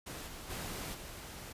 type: noise with level steps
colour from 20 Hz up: pink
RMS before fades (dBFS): -44 / -47 / -41 / -47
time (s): 0.06-1.53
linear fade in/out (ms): 10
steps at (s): 0.26 / 0.49 / 0.93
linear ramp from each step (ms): 20
effects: resampled to 32000 Hz